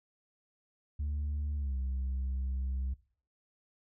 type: tone with pitch glide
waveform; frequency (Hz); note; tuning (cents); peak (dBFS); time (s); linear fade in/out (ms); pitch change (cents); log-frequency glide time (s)
sine; 73.42 to 65.41; D2 to C2; 0 to 0; -29; 0.99-2.94; 10; -200; 1.56-1.75
effects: noise-tail reverb RT60 0.5 s tail -21 dB re dry + tanh soft clip ceiling -30 dBFS